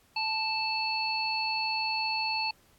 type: harmonic tone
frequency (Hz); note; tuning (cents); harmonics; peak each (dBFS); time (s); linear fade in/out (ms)
880; A5; 0; 1 / 3 / 5; -32 / -32 / -32; 0.16-2.51; 5
effects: pink hiss -64 dBFS RMS until 2.78 s + AAC 64 kbps